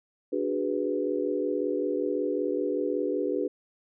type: chord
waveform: sine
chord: G# half-diminished seventh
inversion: second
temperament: equal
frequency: 293.7 / 370 / 415.3 / 493.9 Hz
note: D4 / F#4 / G#4 / B4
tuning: 0 / 0 / 0 / 0 cents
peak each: -31 dBFS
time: 0.32-3.48 s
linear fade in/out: 10 ms
effects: none